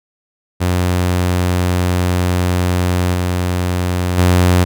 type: tone with level steps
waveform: sawtooth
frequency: 90 Hz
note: F#2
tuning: 47 cents flat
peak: -9 / -11 / -5 dBFS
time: 0.6-4.65 s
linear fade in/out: 20 ms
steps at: 3.13 / 4.17 s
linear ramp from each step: 20 ms
effects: none